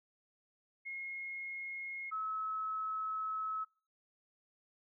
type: tone pair in turn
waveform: sine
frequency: 2156 / 1292.4 Hz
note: C#7 / E6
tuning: -49 / -35 cents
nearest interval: major sixth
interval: 886 cents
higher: first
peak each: -40 / -35 dBFS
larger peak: second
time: 0.85-2.11 / 2.11-3.65 s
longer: second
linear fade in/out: 20 ms
effects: noise-tail reverb RT60 0.5 s tail -26 dB re dry